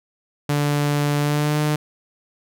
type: tone with pitch glide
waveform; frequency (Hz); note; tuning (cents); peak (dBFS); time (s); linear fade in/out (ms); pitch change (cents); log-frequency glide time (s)
sawtooth; 145.8 to 150.59; D3 to D3; -12 to +44; -14; 0.49-1.76; 5; +56; 1.19-1.58
effects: none